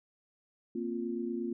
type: chord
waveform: sine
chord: Bb suspended second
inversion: none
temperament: equal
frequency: 233.1 / 261.6 / 349.2 Hz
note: Bb3 / C4 / F4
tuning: 0 / 0 / 0 cents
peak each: -36 / -39 / -36 dBFS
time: 0.75-1.53 s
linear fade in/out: 5 ms
effects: none